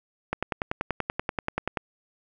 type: click train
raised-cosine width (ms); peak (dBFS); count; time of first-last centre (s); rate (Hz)
0.5; -11; 16; 0.33-1.772; 10.4
effects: none